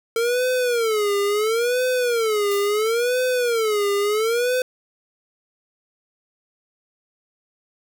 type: tone with vibrato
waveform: square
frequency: 452.3 Hz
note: A4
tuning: 48 cents sharp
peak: -19 dBFS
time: 0.16-4.62 s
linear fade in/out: 2 ms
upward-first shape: sine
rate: 0.73 Hz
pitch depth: 200 cents each way
type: noise with exponential decay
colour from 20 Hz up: blue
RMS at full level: -32 dBFS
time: 2.51-2.96 s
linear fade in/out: 5 ms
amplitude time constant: 96 ms
effects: none